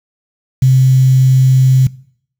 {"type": "tone with quantisation", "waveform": "sine", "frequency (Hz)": 130.81, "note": "C3", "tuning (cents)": 0, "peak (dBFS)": -5, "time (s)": [0.62, 1.87], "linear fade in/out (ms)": 5, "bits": 5, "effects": ["noise-tail reverb RT60 0.6 s tail -21 dB re dry"]}